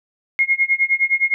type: tone with tremolo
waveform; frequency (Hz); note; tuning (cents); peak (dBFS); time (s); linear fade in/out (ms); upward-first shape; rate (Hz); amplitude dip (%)
sine; 2150; C7; +47; -11; 0.39-1.34; 0; sine; 9.7; 95
effects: none